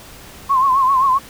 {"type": "tone with vibrato", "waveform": "sine", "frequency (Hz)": 1064, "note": "C6", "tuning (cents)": 29, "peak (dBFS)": -11, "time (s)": [0.49, 1.19], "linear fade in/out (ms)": 20, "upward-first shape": "triangle", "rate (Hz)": 7.6, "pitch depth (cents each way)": 100, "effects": ["pink hiss -39 dBFS RMS until 1.29 s"]}